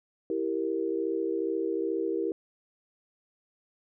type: chord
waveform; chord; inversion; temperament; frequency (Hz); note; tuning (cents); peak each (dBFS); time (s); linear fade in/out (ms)
sine; E diminished; none; equal; 329.6 / 392 / 466.2; E4 / G4 / Bb4; 0 / 0 / 0; -31 / -31 / -32; 0.3-2.32; 2
effects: none